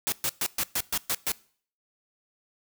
white noise bursts, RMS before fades -27 dBFS, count 8, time 0.07-1.318 s, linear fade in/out 0 ms, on 51 ms, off 120 ms, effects noise-tail reverb RT60 0.5 s tail -22 dB re dry

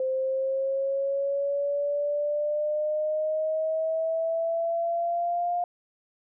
sine exponential sweep, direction up, 520 to 707 Hz, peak -24 dBFS, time 0-5.64 s, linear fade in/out 2 ms, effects none

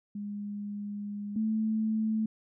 sine tone pair in turn, 205.1 / 218.7 Hz, G#3 / A3, -21 / -10 cents, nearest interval minor second, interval 111 cents, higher second, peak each -34 / -26 dBFS, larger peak second, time 0.15-1.36 / 1.36-2.26 s, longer first, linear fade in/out 5 ms, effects none

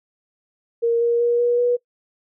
sine tone with pitch steps, 466.2 / 471.1 / 476 / 481 / 486 Hz, A#4 / A#4 / A#4 / B4 / B4, 0 / +18 / +36 / -46 / -28 cents, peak -15 dBFS, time 0.82-1.77 s, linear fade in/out 20 ms, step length 190 ms, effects noise-tail reverb RT60 0.1 s tail -22 dB re dry

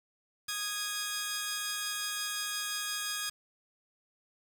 10% pulse tone pair together, 1239 / 1653.9 Hz, D#6 / G#6, -8 / -8 cents, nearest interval perfect fourth, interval 500 cents, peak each -30 / -26 dBFS, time 0.48-3.3 s, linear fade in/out 10 ms, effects 8-bit

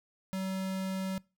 square tone, 190 Hz, F#3, 46 cents sharp, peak -33 dBFS, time 0.33-1.18 s, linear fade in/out 0 ms, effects noise-tail reverb RT60 0.3 s tail -24 dB re dry

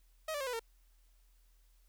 sawtooth tone with pitch steps, 631 / 582 / 536.8 / 495.1 / 456.6 Hz, D#5 / D5 / C5 / B4 / A#4, +24 / -16 / +44 / +4 / -36 cents, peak -32 dBFS, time 0.28-0.595 s, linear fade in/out 5 ms, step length 63 ms, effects added 41 Hz sine -63 dBFS peak until 1.88 s + white hiss -75 dBFS RMS until 1.88 s

